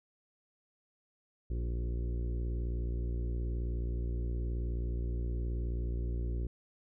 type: harmonic tone with a mistuned harmonic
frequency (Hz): 59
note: A#1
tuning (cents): +22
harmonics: 1 / 2 / 3 / 4 / 5 / 6 / 7 / 8 / 9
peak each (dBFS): -32 / -41 / -50 / -51 / -50 / -48 / -53 / -60 / -61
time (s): 1.5-6.47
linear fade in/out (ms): 5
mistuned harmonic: 7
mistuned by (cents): -18
effects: none